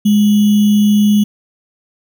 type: tone with sample-and-hold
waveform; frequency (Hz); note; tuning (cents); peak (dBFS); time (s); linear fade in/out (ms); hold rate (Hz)
sine; 207.8; G#3; +1; -7; 0.05-1.24; 10; 3150
effects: none